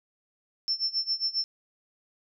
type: tone with tremolo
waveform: sine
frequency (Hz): 5360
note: E8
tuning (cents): +28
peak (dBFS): -23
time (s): 0.68-1.44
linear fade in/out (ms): 0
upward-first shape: sine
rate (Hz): 7.4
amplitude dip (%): 90
effects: none